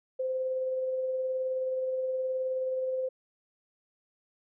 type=tone with tremolo; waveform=sine; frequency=518 Hz; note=C5; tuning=17 cents flat; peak=-27 dBFS; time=0.19-3.09 s; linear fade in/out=10 ms; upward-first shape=sine; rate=19 Hz; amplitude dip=25%; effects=none